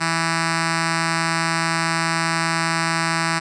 5% pulse tone with notch filter, 164.81 Hz, E3, in tune, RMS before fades -21 dBFS, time 0-3.4 s, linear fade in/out 20 ms, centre 490 Hz, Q 0.8, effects resampled to 22050 Hz

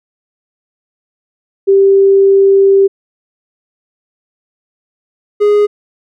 sine / triangle tone pair in turn, 392 / 414.3 Hz, G4 / G#4, 0 / -4 cents, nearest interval minor second, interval 96 cents, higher second, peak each -4 dBFS, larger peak neither, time 1.67-2.88 / 5.4-5.67 s, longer first, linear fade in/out 20 ms, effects none

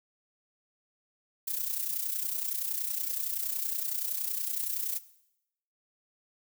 violet noise with amplitude modulation, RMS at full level -30 dBFS, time 1.47-4.99 s, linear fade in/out 10 ms, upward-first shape sine, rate 30.7 Hz, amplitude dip 65%, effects noise-tail reverb RT60 0.8 s tail -17 dB re dry

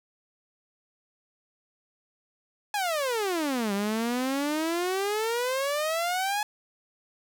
sawtooth exponential two-way sweep, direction down then up, 850 to 196 to 850 Hz, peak -22 dBFS, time 2.74-6.43 s, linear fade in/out 2 ms, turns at 3.73 s, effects none

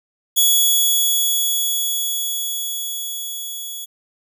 10% pulse tone with level ramp, 3380 Hz, G#7, 30 cents sharp, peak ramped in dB -4 to -21 dBFS, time 0.36-3.86 s, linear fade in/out 20 ms, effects none

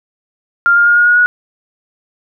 sine tone with pitch steps, 1396.9 / 1409.1 / 1421.3 / 1433.7 / 1446.2 / 1458.7 Hz, F6 / F6 / F6 / F6 / F#6 / F#6, 0 / +15 / +30 / +45 / -40 / -25 cents, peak -6 dBFS, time 0.66-1.26 s, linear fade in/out 0 ms, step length 100 ms, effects none

